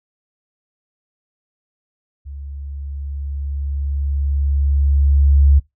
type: tone with level ramp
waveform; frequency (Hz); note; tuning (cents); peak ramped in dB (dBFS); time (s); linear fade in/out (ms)
sine; 70.2; C#2; +22; -29 to -7; 2.25-5.6; 20
effects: noise-tail reverb RT60 0.2 s tail -24 dB re dry